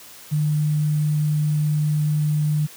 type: tone with sample-and-hold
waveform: sine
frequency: 150.8 Hz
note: D3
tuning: 46 cents sharp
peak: -17 dBFS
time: 0.31-2.67 s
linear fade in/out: 20 ms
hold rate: 8820 Hz
effects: white hiss -43 dBFS RMS until 2.76 s + high-pass 80 Hz 12 dB/octave